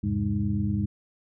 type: tone cluster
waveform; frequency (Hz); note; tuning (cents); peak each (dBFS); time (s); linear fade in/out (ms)
sine; 81.6 / 102.5 / 132 / 203.6 / 309.1; E2 / G#2 / C3 / G#3 / D#4; -17 / -22 / +16 / -34 / -11; -32 / -28 / -34 / -27 / -35; 0.03-0.86; 10
effects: none